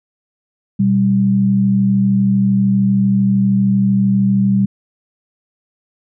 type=tone pair together; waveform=sine; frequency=123.12 / 196 Hz; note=B2 / G3; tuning=-5 / 0 cents; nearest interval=minor sixth; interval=805 cents; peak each=-18 / -11 dBFS; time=0.79-4.66 s; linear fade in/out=10 ms; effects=none